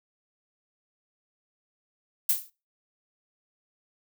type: noise with exponential decay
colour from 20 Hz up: violet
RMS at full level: -19 dBFS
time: 2.29-2.5 s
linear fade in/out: 5 ms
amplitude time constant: 45 ms
effects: noise-tail reverb RT60 0.3 s tail -22 dB re dry